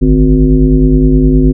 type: tone with frequency modulation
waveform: sine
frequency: 154.2 Hz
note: D#3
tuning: 15 cents flat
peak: -4 dBFS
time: 0.01-1.53 s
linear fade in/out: 20 ms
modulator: 106 Hz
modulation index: 1.7
effects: none